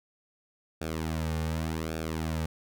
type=tone with flanger; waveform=sawtooth; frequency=80 Hz; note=D#2; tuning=49 cents sharp; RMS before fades=-32 dBFS; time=0.81-2.46 s; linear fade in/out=5 ms; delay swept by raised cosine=0.98 to 3.08 ms; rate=0.87 Hz; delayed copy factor=-0.75; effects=none